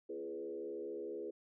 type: tone with frequency modulation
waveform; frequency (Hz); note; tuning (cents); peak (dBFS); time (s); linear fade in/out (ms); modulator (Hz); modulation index
sine; 415.3; G#4; 0; -40; 0.09-1.31; 10; 73.7; 1.2
effects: none